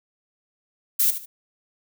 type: noise with echo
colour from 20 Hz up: violet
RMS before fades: -19 dBFS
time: 0.99-1.11 s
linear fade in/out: 10 ms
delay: 75 ms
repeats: 2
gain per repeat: -11 dB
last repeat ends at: 1.26 s
effects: none